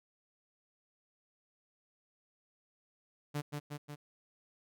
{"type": "tone with echo", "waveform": "sawtooth", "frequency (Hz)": 146.83, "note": "D3", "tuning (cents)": 0, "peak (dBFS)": -30, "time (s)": [3.34, 3.42], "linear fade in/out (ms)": 20, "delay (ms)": 180, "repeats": 3, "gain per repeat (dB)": -3, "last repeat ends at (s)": 3.96, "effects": []}